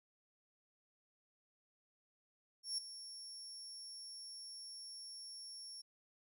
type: tone with ADSR envelope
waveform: 35% pulse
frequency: 5480 Hz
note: F8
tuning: 34 cents flat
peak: -33 dBFS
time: 2.63-5.82 s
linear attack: 150 ms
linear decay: 7 ms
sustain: -13 dB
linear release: 12 ms
effects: none